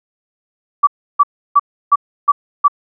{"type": "tone bursts", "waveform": "sine", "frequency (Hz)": 1151, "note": "D6", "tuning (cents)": -35, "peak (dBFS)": -5, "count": 6, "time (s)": [0.83, 2.682], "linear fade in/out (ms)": 10, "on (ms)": 42, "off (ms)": 320, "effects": []}